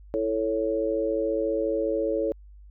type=chord; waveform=sine; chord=A major; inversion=second; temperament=equal; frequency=329.6 / 440 / 554.4 Hz; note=E4 / A4 / C#5; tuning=0 / 0 / 0 cents; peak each=-29 / -27 / -27 dBFS; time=0.14-2.32 s; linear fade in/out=0 ms; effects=added 50 Hz sine -45 dBFS peak until 2.7 s